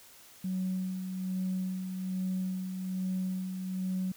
sine tone with tremolo, 186.3 Hz, F#3, 12 cents sharp, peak -28 dBFS, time 0.44-4.12 s, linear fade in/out 5 ms, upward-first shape sine, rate 1.2 Hz, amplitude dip 50%, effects tanh soft clip ceiling -25 dBFS + white hiss -55 dBFS RMS until 4.16 s

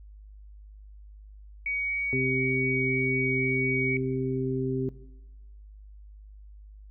sine tone, 2251 Hz, C#7, 26 cents sharp, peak -27 dBFS, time 1.66-3.97 s, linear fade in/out 2 ms
harmonic tone, 130.7 Hz, C3, 1 cent flat, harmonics 1 / 2 / 3, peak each -30 / -30 / -30 dBFS, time 2.13-4.89 s, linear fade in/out 0 ms
effects noise-tail reverb RT60 1.0 s tail -18 dB re dry + added 51 Hz sine -45 dBFS peak until 6.9 s

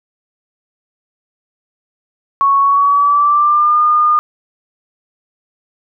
sine tone with pitch glide, 1108.7 to 1216 Hz, C#6 to D#6, 0 to -40 cents, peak -8 dBFS, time 2.41-4.19 s, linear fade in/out 0 ms, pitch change +160 cents, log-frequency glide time 2.6-3.81 s, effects none

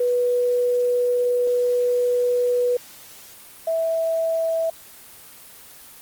sine tone pair in turn, 490.3 / 654.5 Hz, B4 / E5, -13 / -13 cents, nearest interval perfect fourth, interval 500 cents, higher second, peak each -17 / -19 dBFS, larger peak first, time 0-2.77 / 3.67-4.7 s, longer first, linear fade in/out 5 ms, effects white hiss -44 dBFS RMS until 6.01 s + Opus 24 kbps

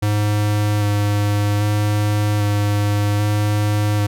square tone with vibrato, 103.83 Hz, G#2, in tune, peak -16 dBFS, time 0.02-4.07 s, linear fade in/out 10 ms, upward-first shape square, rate 0.63 Hz, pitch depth 12 cents each way, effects none

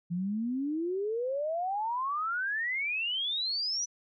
sine exponential sweep, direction up, 168.2 to 6000 Hz, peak -29 dBFS, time 0.1-3.86 s, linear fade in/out 20 ms, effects none

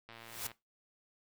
click train, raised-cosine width 0.3 ms, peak -34 dBFS, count 50, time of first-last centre 0.09-0.516 s, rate 115 Hz
white noise with exponential growth, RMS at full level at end -36 dBFS, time 0.12-0.47 s, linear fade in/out 5 ms, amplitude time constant 75 ms
effects noise-tail reverb RT60 0.2 s tail -17 dB re dry

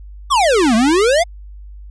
square exponential two-way sweep, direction down then up, 1200 to 212.7 to 728 Hz, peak -11 dBFS, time 0.3-1.24 s, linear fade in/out 20 ms, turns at 0.75 s, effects added 50 Hz sine -32 dBFS peak until 1.9 s + resampled to 22050 Hz

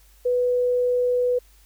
sine tone, 493.9 Hz, B4, in tune, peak -18 dBFS, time 0.25-1.39 s, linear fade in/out 10 ms, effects added 50 Hz sine -52 dBFS peak until 1.65 s + white hiss -58 dBFS RMS until 1.65 s

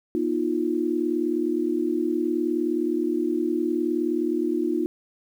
sine tone cluster, 242.6 / 312.4 / 351.7 Hz, B3 / D#4 / F4, -31 / +7 / +12 cents, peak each -29 / -25 / -25 dBFS, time 0.15-4.86 s, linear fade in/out 0 ms, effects 9-bit

